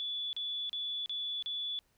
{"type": "tone bursts", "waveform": "sine", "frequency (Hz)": 3444, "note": "A7", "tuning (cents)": -38, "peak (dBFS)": -34, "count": 5, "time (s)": [0, 1.79], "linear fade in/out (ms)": 0, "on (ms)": 330, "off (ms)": 35, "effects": ["pink hiss -73 dBFS RMS until 1.97 s"]}